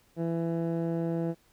15% pulse tone with low-pass filter, 166.6 Hz, E3, 19 cents sharp, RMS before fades -30 dBFS, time 0.16-1.35 s, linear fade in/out 50 ms, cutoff 620 Hz, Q 0.61, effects pink hiss -65 dBFS RMS until 1.52 s

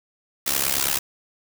white noise with amplitude modulation, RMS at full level -19 dBFS, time 0.46-0.99 s, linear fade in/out 10 ms, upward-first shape sine, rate 68.8 Hz, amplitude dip 90%, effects none

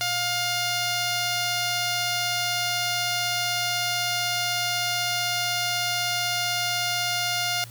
5% pulse tone with notch filter, 708 Hz, F5, 23 cents sharp, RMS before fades -26 dBFS, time 0.01-7.64 s, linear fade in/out 0 ms, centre 8100 Hz, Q 1.4, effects added 117 Hz sine -41 dBFS peak until 7.7 s + white hiss -48 dBFS RMS until 7.7 s

